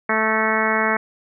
harmonic tone with a mistuned harmonic, 219.4 Hz, A3, 5 cents flat, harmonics 1 / 2 / 3 / 4 / 5 / 6 / 7 / 8 / 9 / 10, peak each -26 / -26 / -26 / -26 / -26 / -26 / -26 / -26 / -26 / -26 dBFS, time 0.09-0.97 s, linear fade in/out 5 ms, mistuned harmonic 9, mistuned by -32 cents, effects none

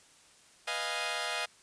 10% pulse chord, F half-diminished seventh, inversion second, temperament equal, 493.9 / 622.3 / 698.5 / 830.6 Hz, Cb5 / Eb5 / F5 / Ab5, 0 / 0 / 0 / 0 cents, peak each -33 / -29 / -28 / -30 dBFS, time 0.67-1.46 s, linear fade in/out 10 ms, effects white hiss -60 dBFS RMS until 1.62 s + resampled to 22050 Hz

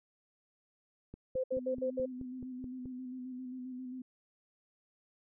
click train, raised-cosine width 3 ms, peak -33 dBFS, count 9, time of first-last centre 1.14-2.857 s, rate 4.66 Hz
sine tone bursts, 517 Hz, C5, 21 cents flat, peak -30 dBFS, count 5, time 1.35-2.059 s, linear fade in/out 10 ms, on 89 ms, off 66 ms
sine tone with vibrato, 254.2 Hz, C4, 50 cents flat, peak -40 dBFS, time 1.52-4.02 s, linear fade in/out 5 ms, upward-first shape square, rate 7.5 Hz, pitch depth 26 cents each way
effects none

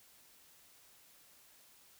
silence, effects white hiss -63 dBFS RMS until 1.99 s

